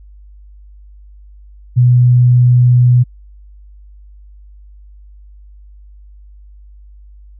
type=tone; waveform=sine; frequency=123.47 Hz; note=B2; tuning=in tune; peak=-5 dBFS; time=1.76-3.04 s; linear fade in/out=20 ms; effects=added 50 Hz sine -36 dBFS peak until 7.39 s